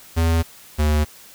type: tone pair in turn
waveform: square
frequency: 82.41 / 75.55 Hz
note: E2 / D2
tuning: 0 / +50 cents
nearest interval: major second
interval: 150 cents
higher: first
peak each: -16 dBFS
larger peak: neither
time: 0.16-0.43 / 0.78-1.05 s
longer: neither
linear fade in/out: 20 ms
effects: white hiss -45 dBFS RMS until 1.34 s